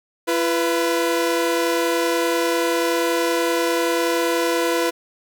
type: tone pair together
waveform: sawtooth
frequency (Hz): 339.4 / 493.9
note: F4 / B4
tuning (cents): -49 / 0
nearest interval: tritone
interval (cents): 649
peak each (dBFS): -17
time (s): 0.27-4.91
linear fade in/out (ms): 20
effects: none